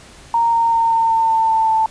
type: tone with pitch steps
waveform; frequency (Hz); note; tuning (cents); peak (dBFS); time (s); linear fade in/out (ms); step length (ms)
sine; 928 / 921.6 / 915.2 / 908.9 / 902.6 / 896.4 / 890.2 / 884; A#5 / A#5 / A#5 / A#5 / A5 / A5 / A5 / A5; -8 / -20 / -32 / -44 / +44 / +32 / +20 / +8; -12; 0.34-1.86; 2; 190
effects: pink hiss -42 dBFS RMS until 1.9 s + resampled to 22050 Hz